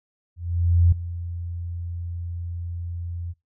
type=tone with ADSR envelope; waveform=sine; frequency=86.1 Hz; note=F2; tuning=24 cents flat; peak=-12 dBFS; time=0.36-3.34 s; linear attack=560 ms; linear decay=6 ms; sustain=-16 dB; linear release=35 ms; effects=noise-tail reverb RT60 0.2 s tail -22 dB re dry